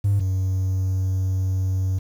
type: tone pair in turn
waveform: triangle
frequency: 100.3 / 94.23 Hz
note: G2 / F#2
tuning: +40 / +32 cents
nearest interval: minor second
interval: 108 cents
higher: first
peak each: -13 / -17 dBFS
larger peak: first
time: 0.04-0.2 / 0.2-1.99 s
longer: second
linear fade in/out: 10 ms
effects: tanh soft clip ceiling -12 dBFS + 8-bit